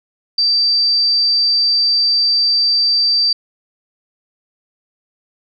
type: tone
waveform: sine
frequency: 4664 Hz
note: D8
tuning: 13 cents flat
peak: -11 dBFS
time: 0.38-3.33 s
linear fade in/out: 5 ms
effects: none